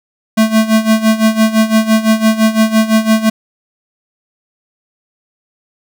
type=tone with tremolo; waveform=square; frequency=220 Hz; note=A3; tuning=in tune; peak=-6 dBFS; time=0.37-3.3 s; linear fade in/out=10 ms; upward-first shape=sine; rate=5.9 Hz; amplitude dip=80%; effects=none